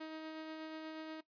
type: tone with tremolo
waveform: sawtooth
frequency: 315.4 Hz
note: D#4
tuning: 24 cents sharp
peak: -39 dBFS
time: 0-1.21 s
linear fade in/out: 10 ms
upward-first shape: sine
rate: 8.3 Hz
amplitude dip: 25%
effects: noise-tail reverb RT60 0.1 s tail -17 dB re dry + resampled to 11025 Hz